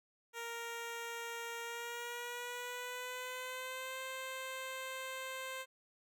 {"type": "tone with pitch glide", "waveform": "10% pulse", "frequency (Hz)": [466.2, 523.3], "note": ["A#4", "C5"], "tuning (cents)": [0, 0], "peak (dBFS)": -33, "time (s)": [0.33, 5.66], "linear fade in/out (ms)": 50, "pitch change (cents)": 200, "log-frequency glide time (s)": [1.62, 4], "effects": []}